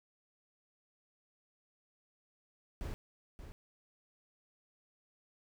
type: noise with echo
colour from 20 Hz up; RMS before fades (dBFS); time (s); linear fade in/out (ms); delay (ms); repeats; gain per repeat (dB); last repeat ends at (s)
brown; -40; 2.81-2.94; 0; 580; 1; -9; 3.52
effects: none